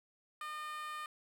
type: tone with high-pass filter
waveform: 10% pulse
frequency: 608 Hz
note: D#5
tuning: 40 cents flat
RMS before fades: -43 dBFS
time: 0.41-1.06 s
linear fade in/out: 2 ms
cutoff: 1300 Hz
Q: 5.7
effects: none